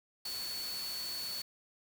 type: tone in noise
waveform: sine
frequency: 4435 Hz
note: C#8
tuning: in tune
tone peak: -38 dBFS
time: 0.25-1.42 s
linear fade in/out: 5 ms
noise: white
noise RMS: -44 dBFS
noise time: 0.25-1.42 s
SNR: +3 dB
effects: none